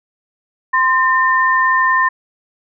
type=tone pair together; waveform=sine; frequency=1038.9 / 1808 Hz; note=C6 / A6; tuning=-13 / +47 cents; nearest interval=minor seventh; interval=960 cents; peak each=-13 / -14 dBFS; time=0.73-2.09 s; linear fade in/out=10 ms; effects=none